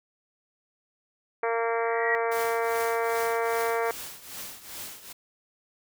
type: harmonic tone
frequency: 230 Hz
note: A#3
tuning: 23 cents flat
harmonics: 2 / 3 / 4 / 5 / 6 / 7 / 8 / 9 / 10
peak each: -27 / -31 / -33 / -35 / -37 / -38 / -39 / -40 / -41 dBFS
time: 1.43-3.91 s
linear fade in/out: 2 ms
type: tone with exponential growth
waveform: sine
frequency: 1907 Hz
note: A#6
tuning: 39 cents sharp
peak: -21 dBFS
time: 1.64-2.15 s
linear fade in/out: 0 ms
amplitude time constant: 110 ms
type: noise with tremolo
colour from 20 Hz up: white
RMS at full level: -37 dBFS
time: 2.31-5.13 s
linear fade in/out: 10 ms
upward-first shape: triangle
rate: 2.5 Hz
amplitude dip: 80%
effects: none